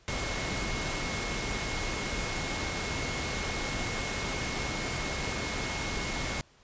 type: tone in noise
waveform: sine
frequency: 2172 Hz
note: C#7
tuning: 36 cents flat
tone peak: -39 dBFS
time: 0.08-6.41 s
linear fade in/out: 0 ms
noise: pink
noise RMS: -33 dBFS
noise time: 0.08-6.41 s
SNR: -9 dB
effects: pink hiss -61 dBFS RMS until 6.63 s + resampled to 16000 Hz